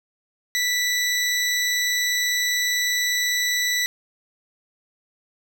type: tone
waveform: 20% pulse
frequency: 1971 Hz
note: B6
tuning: 4 cents flat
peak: -15 dBFS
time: 0.55-3.86 s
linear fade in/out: 0 ms
effects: none